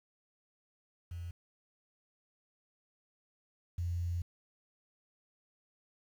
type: tone pair in turn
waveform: sine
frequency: 86.1 / 86.7 Hz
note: F2 / F2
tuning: -24 / -12 cents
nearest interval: unison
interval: 12 cents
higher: second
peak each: -39 / -32 dBFS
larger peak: second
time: 1.11-1.31 / 3.78-4.22 s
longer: second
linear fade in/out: 5 ms
effects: 10-bit